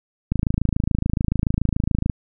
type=click train; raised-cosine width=5 ms; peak=-7 dBFS; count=49; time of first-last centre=0.32-2.098 s; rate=27 Hz; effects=none